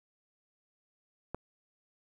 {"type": "click", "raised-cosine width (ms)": 1, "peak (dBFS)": -22, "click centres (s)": 1.346, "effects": ["10-bit"]}